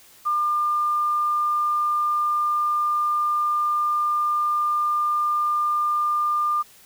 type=tone with quantisation; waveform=sine; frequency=1200 Hz; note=D6; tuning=37 cents sharp; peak=-19 dBFS; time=0.25-6.63 s; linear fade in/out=20 ms; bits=8; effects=white hiss -51 dBFS RMS until 6.85 s